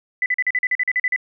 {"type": "tone bursts", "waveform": "sine", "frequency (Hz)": 1999, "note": "B6", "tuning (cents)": 20, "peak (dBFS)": -16, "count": 12, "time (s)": [0.22, 1.162], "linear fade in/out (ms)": 2, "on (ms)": 40, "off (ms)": 42, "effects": []}